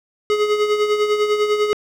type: tone with tremolo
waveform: square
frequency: 420 Hz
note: G#4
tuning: 19 cents sharp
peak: -14 dBFS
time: 0.3-1.73 s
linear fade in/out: 0 ms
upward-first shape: sine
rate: 10 Hz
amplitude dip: 55%
effects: low-pass 5000 Hz 12 dB/octave + 7-bit